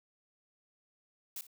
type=noise with echo; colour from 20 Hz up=blue; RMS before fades=-41 dBFS; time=1.36-1.41 s; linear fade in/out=2 ms; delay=58 ms; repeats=1; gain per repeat=-15 dB; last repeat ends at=1.468 s; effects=none